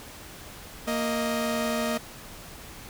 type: tone pair together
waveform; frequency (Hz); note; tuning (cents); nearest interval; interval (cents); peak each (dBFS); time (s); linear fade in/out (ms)
sawtooth; 232.1 / 624.5; A#3 / D#5; -7 / +6; octave + perfect fourth; 1713; -24 / -25; 0.87-1.98; 10
effects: pink hiss -44 dBFS RMS until 2.89 s